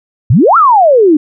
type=exponential two-way sweep; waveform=sine; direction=up then down; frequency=99.3 to 1396.9 to 287.2 Hz; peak=-3 dBFS; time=0.3-1.17 s; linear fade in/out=5 ms; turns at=0.57 s; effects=none